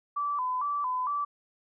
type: tone with vibrato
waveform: sine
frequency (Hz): 1082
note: C#6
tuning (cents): -42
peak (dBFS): -27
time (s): 0.16-1.25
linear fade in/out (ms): 10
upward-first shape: square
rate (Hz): 2.2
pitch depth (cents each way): 120
effects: none